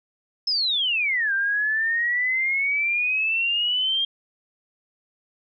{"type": "exponential two-way sweep", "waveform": "sine", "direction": "down then up", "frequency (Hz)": [5280, 1568, 3226], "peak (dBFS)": -20, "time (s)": [0.47, 4.05], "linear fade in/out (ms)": 5, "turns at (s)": 1.33, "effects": []}